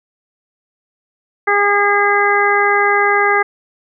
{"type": "harmonic tone", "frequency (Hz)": 407.1, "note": "G#4", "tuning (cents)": -35, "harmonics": [1, 2, 3, 4, 5], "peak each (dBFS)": [-17, -17, -17, -17, -17], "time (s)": [1.47, 3.43], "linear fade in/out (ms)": 10, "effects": []}